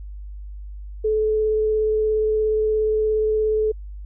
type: tone with vibrato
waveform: sine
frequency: 432.1 Hz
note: A4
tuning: 31 cents flat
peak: -17 dBFS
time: 1.04-3.72 s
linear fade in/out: 10 ms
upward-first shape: triangle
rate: 17 Hz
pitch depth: 11 cents each way
effects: added 50 Hz sine -32 dBFS peak until 4.05 s